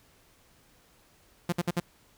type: tone bursts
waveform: sawtooth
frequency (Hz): 174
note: F3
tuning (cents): -6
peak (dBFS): -21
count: 4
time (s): 1.49-1.8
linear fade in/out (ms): 5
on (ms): 34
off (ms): 58
effects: pink hiss -62 dBFS RMS until 2.17 s